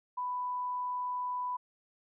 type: tone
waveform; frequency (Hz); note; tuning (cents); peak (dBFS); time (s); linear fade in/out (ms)
sine; 993; B5; +9; -32; 0.17-1.57; 10
effects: none